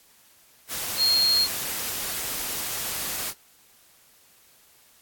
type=tone in noise; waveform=sine; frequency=4247 Hz; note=C8; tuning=25 cents sharp; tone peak=-18 dBFS; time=0.97-1.48 s; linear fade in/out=50 ms; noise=white; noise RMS=-30 dBFS; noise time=0.68-3.34 s; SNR=+9 dB; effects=white hiss -57 dBFS RMS until 5.01 s + AAC 64 kbps